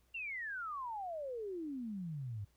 sine exponential sweep, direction down, 2806 to 96.8 Hz, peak -39 dBFS, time 0.14-2.45 s, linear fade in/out 10 ms, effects added 60 Hz sine -70 dBFS peak until 2.56 s + pink hiss -75 dBFS RMS until 2.56 s

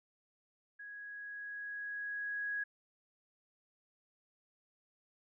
sine tone with level ramp, 1661.2 Hz, G#6, in tune, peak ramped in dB -46 to -34 dBFS, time 0.79-2.64 s, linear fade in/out 10 ms, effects none

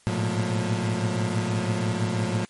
30% pulse tone cluster, 107.5 / 113.6 / 122.8 / 178.6 Hz, A2 / A#2 / B2 / F3, -40 / -44 / -9 / +39 cents, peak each -25 / -26 / -31 / -26 dBFS, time 0.07-2.45 s, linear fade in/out 0 ms, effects white hiss -58 dBFS RMS until 2.49 s + MP3 48 kbps

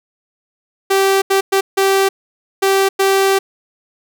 sawtooth tone bursts at uneven times, 388.9 Hz, G4, 14 cents flat, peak -7 dBFS, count 6, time 0.9-1.22 / 1.3-1.41 / 1.52-1.61 / 1.77-2.09 / 2.62-2.89 / 2.99-3.39 s, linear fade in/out 10 ms, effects none

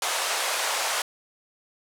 pink band-pass noise, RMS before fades -27 dBFS, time 0.02-1.02 s, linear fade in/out 2 ms, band 600 to 11000 Hz, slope 24 dB/octave, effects none

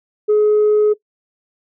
sine tone, 422.5 Hz, G#4, 30 cents sharp, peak -8 dBFS, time 0.28-0.94 s, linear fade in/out 20 ms, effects noise-tail reverb RT60 0.1 s tail -20 dB re dry + tanh soft clip ceiling -8 dBFS

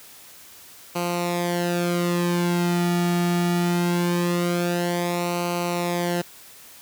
sawtooth tone with flanger, 174.5 Hz, F3, 1 cent flat, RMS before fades -23 dBFS, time 0.95-6.22 s, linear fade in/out 10 ms, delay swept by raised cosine 0.57 to 1.97 ms, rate 0.22 Hz, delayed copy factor -0.75, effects white hiss -46 dBFS RMS until 6.81 s + high-pass 60 Hz 12 dB/octave

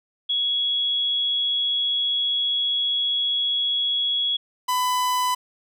sine / 45% pulse tone pair in turn, 3345 / 999.9 Hz, G#7 / B5, +12 / +21 cents, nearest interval octave + major sixth, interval 2091 cents, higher first, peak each -20 dBFS, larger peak neither, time 0.29-4.37 / 4.68-5.35 s, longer first, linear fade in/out 10 ms, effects none

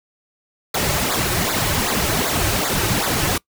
pink noise with flanger, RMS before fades -20 dBFS, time 0.74-3.38 s, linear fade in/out 5 ms, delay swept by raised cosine 0.34 to 4.34 ms, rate 2.6 Hz, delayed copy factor -0.85, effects noise-tail reverb RT60 0.1 s tail -23 dB re dry

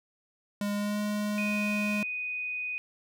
square tone with pitch glide, 204.5 to 208.4 Hz, G#3 to G#3, -26 to +6 cents, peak -29 dBFS, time 0.61-2.03 s, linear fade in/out 2 ms, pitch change +32 cents, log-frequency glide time 0.73-0.99 s
sine tone, 2489 Hz, D#7, in tune, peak -31 dBFS, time 1.38-2.78 s, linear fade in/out 0 ms
effects none

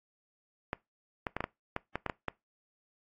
clicks, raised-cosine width 0.5 ms, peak -17 dBFS, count 10, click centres 0.731 / 1.268 / 1.366 / 1.406 / 1.441 / 1.764 / 1.956 / 2.063 / 2.098 / 2.283 s, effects noise-tail reverb RT60 0.2 s tail -22 dB re dry + AAC 32 kbps

